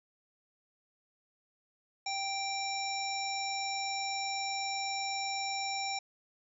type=harmonic tone; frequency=784 Hz; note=G5; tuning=in tune; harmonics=1 / 3 / 5 / 7 / 9; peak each=-36 / -39 / -43 / -39 / -44 dBFS; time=2.06-5.99 s; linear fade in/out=5 ms; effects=none